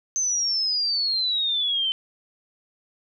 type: exponential sweep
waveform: sine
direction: down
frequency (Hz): 6272 to 3057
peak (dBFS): -21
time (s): 0.16-1.92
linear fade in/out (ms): 0
effects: none